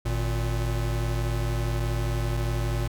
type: tone pair together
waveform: square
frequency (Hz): 51.7 / 116.54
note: G#1 / A#2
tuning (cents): -7 / 0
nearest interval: octave + major second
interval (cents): 1407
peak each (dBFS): -28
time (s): 0.05-2.88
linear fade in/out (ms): 10
effects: none